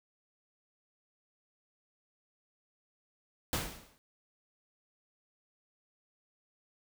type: noise with exponential decay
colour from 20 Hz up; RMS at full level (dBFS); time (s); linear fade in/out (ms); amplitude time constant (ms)
pink; -30; 3.53-3.98; 0; 97
effects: none